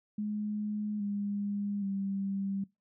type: tone with pitch steps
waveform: sine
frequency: 210 / 203 / 196.16 Hz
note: G#3 / G#3 / G3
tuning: +19 / -39 / +1 cents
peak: -31 dBFS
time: 0.18-2.64 s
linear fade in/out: 5 ms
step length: 820 ms
effects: noise-tail reverb RT60 0.2 s tail -21 dB re dry